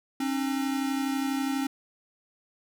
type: tone pair together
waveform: square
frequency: 269.3 / 301.5 Hz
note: C#4 / D4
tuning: -50 / +46 cents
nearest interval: major second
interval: 196 cents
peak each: -28 / -34 dBFS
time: 0.2-1.67 s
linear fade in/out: 5 ms
effects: none